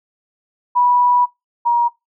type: tone pair in turn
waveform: sine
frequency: 979 / 949.5 Hz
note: B5 / A#5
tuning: -15 / +32 cents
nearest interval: minor second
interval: 53 cents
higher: first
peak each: -11 dBFS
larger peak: neither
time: 0.75-1.26 / 1.65-1.89 s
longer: first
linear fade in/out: 20 ms
effects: noise-tail reverb RT60 0.2 s tail -22 dB re dry